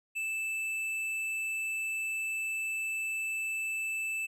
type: tone with tanh clipping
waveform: sine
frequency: 2637 Hz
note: E7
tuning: in tune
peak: -33 dBFS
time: 0.15-4.27 s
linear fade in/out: 20 ms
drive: 10 dB
effects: none